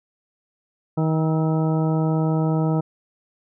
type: harmonic tone with a mistuned harmonic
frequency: 158.5 Hz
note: D#3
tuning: 32 cents sharp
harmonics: 1 / 2 / 3 / 4 / 5 / 6 / 8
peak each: -19 / -25 / -29 / -31 / -33 / -35 / -37 dBFS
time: 0.97-2.81 s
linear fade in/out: 10 ms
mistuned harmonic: 8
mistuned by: +40 cents
effects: none